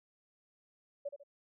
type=tone with echo; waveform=sine; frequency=569 Hz; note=C#5; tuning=45 cents sharp; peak=-35 dBFS; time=1.05-1.09 s; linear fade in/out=10 ms; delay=73 ms; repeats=2; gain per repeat=-8 dB; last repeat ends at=1.236 s; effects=none